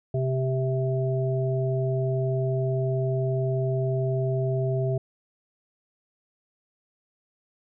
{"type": "harmonic tone", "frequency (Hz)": 130.81, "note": "C3", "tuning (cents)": 0, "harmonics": [1, 3, 5], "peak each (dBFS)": [-24, -29, -31], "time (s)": [0.14, 4.98], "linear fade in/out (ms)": 5, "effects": []}